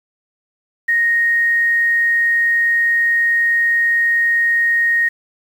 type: tone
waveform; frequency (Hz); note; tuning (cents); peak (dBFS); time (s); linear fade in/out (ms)
sine; 1864.7; A#6; 0; -12; 0.88-5.09; 10
effects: 7-bit